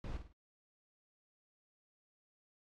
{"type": "noise with echo", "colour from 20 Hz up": "brown", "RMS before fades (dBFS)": -42, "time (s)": [0.04, 0.17], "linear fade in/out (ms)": 0, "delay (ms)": 52, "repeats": 3, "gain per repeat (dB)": -8, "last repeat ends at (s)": 0.326, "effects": ["low-pass 5000 Hz 12 dB/octave", "AAC 64 kbps"]}